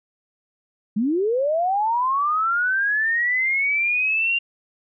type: linear sweep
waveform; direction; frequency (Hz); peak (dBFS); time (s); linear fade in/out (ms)
sine; up; 196 to 2794; -18; 0.96-4.39; 10
effects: none